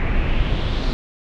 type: noise with low-pass filter sweep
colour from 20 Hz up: brown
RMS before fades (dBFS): -19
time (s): 0-0.93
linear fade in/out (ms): 0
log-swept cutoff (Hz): 2200 to 4200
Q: 3.4
effects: none

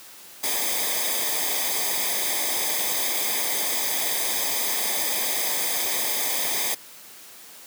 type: noise with comb filter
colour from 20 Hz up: white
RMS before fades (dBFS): -25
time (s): 0.43-6.75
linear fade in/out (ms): 10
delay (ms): 0.71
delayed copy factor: -0.8
effects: white hiss -45 dBFS RMS until 7.66 s + high-pass 150 Hz 12 dB/octave

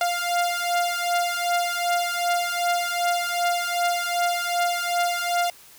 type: beating tone pair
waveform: sawtooth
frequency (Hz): 698.5 / 701.1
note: F5 / F5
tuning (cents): 0 / +7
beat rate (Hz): 2.6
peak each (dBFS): -21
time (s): 0.01-5.5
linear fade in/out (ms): 2
effects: white hiss -49 dBFS RMS until 5.78 s

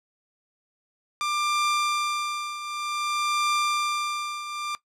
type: tone with tremolo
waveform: sawtooth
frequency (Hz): 1189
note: D6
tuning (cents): +21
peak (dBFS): -17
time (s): 1.21-4.75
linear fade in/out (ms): 0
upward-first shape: triangle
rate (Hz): 0.54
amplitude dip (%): 75
effects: noise-tail reverb RT60 0.1 s tail -18 dB re dry + low-pass 8000 Hz 12 dB/octave

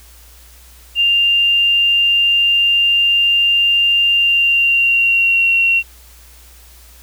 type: tone with pitch glide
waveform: sine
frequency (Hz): 2794 to 2737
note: F7 to F7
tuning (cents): 0 to -36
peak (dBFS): -10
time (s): 0.95-5.83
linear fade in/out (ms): 50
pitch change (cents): -36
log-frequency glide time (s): 4.11-5.53
effects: added 60 Hz sine -42 dBFS peak until 7.02 s + white hiss -45 dBFS RMS until 7.02 s

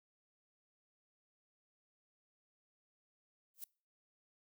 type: noise with exponential growth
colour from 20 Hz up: violet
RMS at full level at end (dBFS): -41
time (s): 3.54-3.64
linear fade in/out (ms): 2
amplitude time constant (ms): 20
effects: noise-tail reverb RT60 0.4 s tail -25 dB re dry

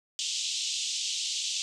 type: band-pass noise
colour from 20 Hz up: pink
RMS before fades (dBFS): -32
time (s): 0.19-1.62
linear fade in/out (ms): 0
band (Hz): 2900 to 7700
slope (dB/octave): 48
effects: none

